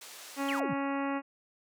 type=band-pass noise; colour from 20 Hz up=white; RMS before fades=-48 dBFS; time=0.01-0.6 s; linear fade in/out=5 ms; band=400 to 9100 Hz; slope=12 dB/octave
type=harmonic tone; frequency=277.2 Hz; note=C#4; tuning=in tune; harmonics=1 / 2 / 3 / 4 / 5 / 6 / 7 / 8 / 9 / 10; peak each=-32 / -38 / -38 / -39 / -43 / -48 / -44 / -51 / -48 / -51 dBFS; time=0.36-1.22 s; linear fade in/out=50 ms
type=exponential sweep; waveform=sine; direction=down; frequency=3520 to 123.47 Hz; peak=-33 dBFS; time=0.48-0.74 s; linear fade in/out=10 ms
effects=none